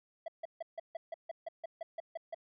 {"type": "tone bursts", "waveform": "triangle", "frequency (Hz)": 661, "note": "E5", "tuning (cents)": 5, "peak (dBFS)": -35, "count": 13, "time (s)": [0.26, 2.346], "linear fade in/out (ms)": 5, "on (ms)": 22, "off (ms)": 150, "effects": ["resampled to 11025 Hz"]}